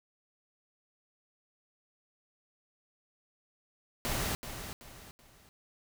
pink noise with echo, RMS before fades -33 dBFS, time 4.05-4.35 s, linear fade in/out 0 ms, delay 380 ms, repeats 3, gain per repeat -9 dB, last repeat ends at 5.49 s, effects none

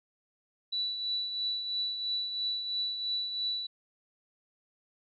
sine tone with tremolo, 3951 Hz, B7, in tune, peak -28 dBFS, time 0.72-3.67 s, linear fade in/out 10 ms, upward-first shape triangle, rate 3 Hz, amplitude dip 55%, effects none

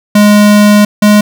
square tone pair in turn, 207.7 / 208.7 Hz, G#3 / G#3, 0 / +9 cents, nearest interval unison, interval 9 cents, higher second, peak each -3 dBFS, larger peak neither, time 0.15-0.85 / 1.02-1.21 s, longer first, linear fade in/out 5 ms, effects none

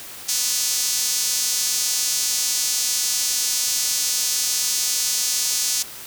sawtooth tone with high-pass filter, 246.9 Hz, B3, in tune, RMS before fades -22 dBFS, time 0.28-5.83 s, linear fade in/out 10 ms, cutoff 5800 Hz, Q 1.7, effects white hiss -37 dBFS RMS until 6.06 s

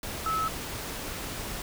sine tone in noise, 1300 Hz, E6, 24 cents flat, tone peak -26 dBFS, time 0.26-0.48 s, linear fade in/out 2 ms, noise pink, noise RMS -36 dBFS, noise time 0.03-1.62 s, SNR +7 dB, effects none

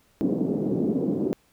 pink band-pass noise, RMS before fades -25 dBFS, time 0.21-1.33 s, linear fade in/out 0 ms, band 190 to 410 Hz, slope 24 dB/octave, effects pink hiss -63 dBFS RMS until 1.52 s

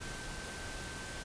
sine tone in noise, 1551 Hz, G6, 19 cents flat, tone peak -48 dBFS, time 0-1.24 s, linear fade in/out 20 ms, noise pink, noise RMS -43 dBFS, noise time 0-1.24 s, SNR -8 dB, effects resampled to 22050 Hz

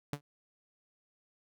sawtooth tone with exponential decay, 144.6 Hz, D3, 27 cents flat, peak -27 dBFS, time 0.13-0.21 s, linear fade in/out 2 ms, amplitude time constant 17 ms, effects none

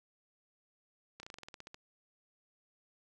slowing click train, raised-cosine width 0.2 ms, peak -30 dBFS, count 12, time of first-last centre 1.2-1.744 s, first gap 31 ms, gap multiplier 1.09, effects none

